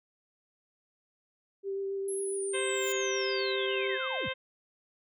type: tone with vibrato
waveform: sine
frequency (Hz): 392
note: G4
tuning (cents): 0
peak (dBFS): -31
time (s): 1.63-3.99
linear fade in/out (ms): 50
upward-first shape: sine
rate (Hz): 7.3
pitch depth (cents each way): 11
type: linear sweep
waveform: sine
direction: down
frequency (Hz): 11110 to 55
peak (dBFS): -37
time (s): 2.08-4.29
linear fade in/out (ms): 5
type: harmonic tone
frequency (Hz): 523.3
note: C5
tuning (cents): 0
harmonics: 1 / 2 / 3 / 4 / 5 / 6 / 7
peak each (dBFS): -36 / -41 / -39 / -38 / -40 / -40 / -43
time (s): 2.53-4.34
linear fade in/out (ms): 20
type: noise with exponential growth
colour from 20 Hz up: blue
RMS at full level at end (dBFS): -40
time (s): 2.61-2.92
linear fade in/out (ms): 0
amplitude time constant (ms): 67
effects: none